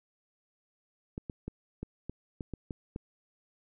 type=clicks; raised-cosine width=3 ms; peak=-24 dBFS; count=9; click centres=1.179 / 1.298 / 1.48 / 1.83 / 2.096 / 2.408 / 2.537 / 2.708 / 2.961 s; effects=none